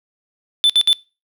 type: tone bursts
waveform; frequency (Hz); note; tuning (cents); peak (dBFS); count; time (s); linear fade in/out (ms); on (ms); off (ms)
triangle; 3520; A7; 0; -8; 3; 0.64-0.93; 0; 56; 61
effects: noise-tail reverb RT60 0.3 s tail -23 dB re dry